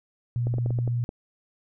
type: tone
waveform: sine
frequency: 120 Hz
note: B2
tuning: 49 cents flat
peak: -23 dBFS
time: 0.36-1.04 s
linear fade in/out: 0 ms
type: clicks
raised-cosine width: 2 ms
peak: -20 dBFS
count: 8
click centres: 0.47 / 0.54 / 0.584 / 0.661 / 0.706 / 0.788 / 0.877 / 1.091 s
effects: none